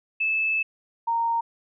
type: tone pair in turn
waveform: sine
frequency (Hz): 2618 / 925.6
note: E7 / A#5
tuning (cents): -13 / -13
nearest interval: octave + tritone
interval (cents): 1800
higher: first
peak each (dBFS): -21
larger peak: neither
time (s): 0.2-0.63 / 1.07-1.41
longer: first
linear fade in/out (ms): 10
effects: none